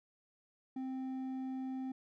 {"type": "tone with hard clipping", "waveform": "sine", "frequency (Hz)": 261.6, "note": "C4", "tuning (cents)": 0, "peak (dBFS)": -39, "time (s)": [0.76, 1.92], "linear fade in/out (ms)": 5, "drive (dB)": 5, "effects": []}